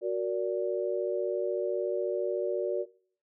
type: chord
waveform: sine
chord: Gb augmented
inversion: none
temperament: equal with one note detuned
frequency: 370 / 466.2 / 580.2 Hz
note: Gb4 / Bb4 / D5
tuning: 0 / 0 / -21 cents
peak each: -30 / -33 / -32 dBFS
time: 0.01-2.86 s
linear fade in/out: 50 ms
effects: noise-tail reverb RT60 0.5 s tail -20 dB re dry